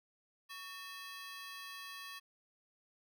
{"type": "ring-modulated tone", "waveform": "20% pulse", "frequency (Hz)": 1469, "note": "F#6", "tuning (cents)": -13, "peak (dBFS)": -38, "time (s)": [0.49, 2.2], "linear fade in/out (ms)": 20, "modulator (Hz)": 344, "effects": []}